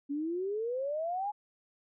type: exponential sweep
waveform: sine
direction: up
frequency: 277.2 to 847 Hz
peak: -31 dBFS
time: 0.09-1.32 s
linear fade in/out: 20 ms
effects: none